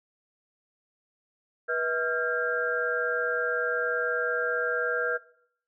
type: tone cluster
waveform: sine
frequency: 486.6 / 642 / 1385 / 1606 Hz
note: B4 / E5 / F6 / G6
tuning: -26 / -46 / -15 / +41 cents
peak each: -30 / -35 / -30 / -30 dBFS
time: 1.68-5.18 s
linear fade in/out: 20 ms
effects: noise-tail reverb RT60 0.6 s tail -17 dB re dry